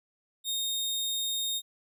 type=tone; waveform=sawtooth; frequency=3700 Hz; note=A#7; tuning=14 cents flat; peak=-26 dBFS; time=0.44-1.62 s; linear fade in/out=50 ms; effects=none